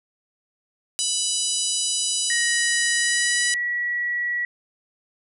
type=harmonic tone; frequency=987.8 Hz; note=B5; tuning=in tune; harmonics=3 / 4 / 5 / 6 / 7 / 8 / 9 / 10; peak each=-30 / -30 / -30 / -30 / -30 / -30 / -30 / -30 dBFS; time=0.99-3.54 s; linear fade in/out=0 ms
type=tone with pitch glide; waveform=sine; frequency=1881 to 1932.8 Hz; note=A#6 to B6; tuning=+15 to -38 cents; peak=-22 dBFS; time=2.3-4.45 s; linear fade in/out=2 ms; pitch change=+47 cents; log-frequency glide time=2.98-3.45 s
effects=none